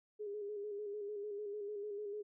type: tone with vibrato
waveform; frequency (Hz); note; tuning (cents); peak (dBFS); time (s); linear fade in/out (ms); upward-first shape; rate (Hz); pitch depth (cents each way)
sine; 412.9; G#4; -10; -40; 0.19-2.23; 20; square; 6.7; 38
effects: none